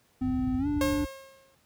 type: tone with pitch glide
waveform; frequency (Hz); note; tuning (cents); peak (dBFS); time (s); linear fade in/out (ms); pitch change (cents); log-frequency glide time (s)
triangle; 256.3 to 292.7; C4 to D4; -36 to -6; -24; 0.21-1.05; 10; +230; 0.58-0.67
type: low-pass noise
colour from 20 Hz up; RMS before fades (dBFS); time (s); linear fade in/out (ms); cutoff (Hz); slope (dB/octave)
pink; -32; 0.21-1.06; 10; 120; 24
type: tone with exponential decay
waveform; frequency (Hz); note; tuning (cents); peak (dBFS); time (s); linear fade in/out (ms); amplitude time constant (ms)
sawtooth; 539; C#5; -49; -21; 0.81-1.55; 2; 160
effects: pink hiss -66 dBFS RMS until 1.65 s + high-pass 60 Hz 12 dB/octave